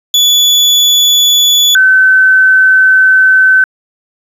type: tone pair in turn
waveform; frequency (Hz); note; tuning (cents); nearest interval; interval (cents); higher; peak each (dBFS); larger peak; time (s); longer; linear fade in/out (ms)
35% pulse / sine; 3438 / 1527.1; A7 / G6; -41 / -46; octave + major second; 1405; first; -3; neither; 0.14-1.75 / 1.75-3.64; second; 2
effects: resampled to 32000 Hz + 7-bit